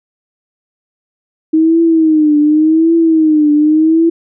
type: tone with vibrato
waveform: sine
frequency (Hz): 314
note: D#4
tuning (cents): +16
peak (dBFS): -6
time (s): 1.53-4.1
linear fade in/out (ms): 10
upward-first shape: triangle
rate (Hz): 0.88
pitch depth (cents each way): 110
effects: none